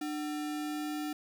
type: tone with sample-and-hold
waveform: sine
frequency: 299.8 Hz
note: D4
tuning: 36 cents sharp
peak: -33 dBFS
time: 0.01-1.13 s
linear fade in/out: 5 ms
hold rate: 1050 Hz
effects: none